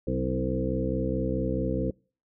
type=harmonic tone with a mistuned harmonic; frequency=64.6 Hz; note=C2; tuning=21 cents flat; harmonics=1 / 2 / 3 / 4 / 5 / 7 / 8; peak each=-33 / -33 / -33 / -33 / -33 / -33 / -33 dBFS; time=0.07-1.91 s; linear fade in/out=5 ms; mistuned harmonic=3; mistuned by=-44 cents; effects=noise-tail reverb RT60 0.4 s tail -26 dB re dry